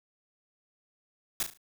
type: noise with echo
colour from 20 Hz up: white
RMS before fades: -29 dBFS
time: 1.4-1.43 s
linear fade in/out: 2 ms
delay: 36 ms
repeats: 4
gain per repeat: -8 dB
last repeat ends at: 1.574 s
effects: none